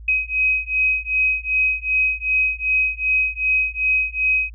sine beating tone pair, 2528 / 2530.6 Hz, D#7 / D#7, +27 / +29 cents, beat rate 2.6 Hz, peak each -20 dBFS, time 0.08-4.5 s, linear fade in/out 5 ms, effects added 55 Hz sine -35 dBFS peak until 4.54 s

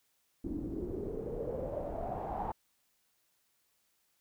pink noise with low-pass filter sweep, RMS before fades -38 dBFS, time 0.44-2.52 s, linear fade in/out 5 ms, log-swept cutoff 290 to 880 Hz, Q 6.1, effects white hiss -75 dBFS RMS until 4.2 s

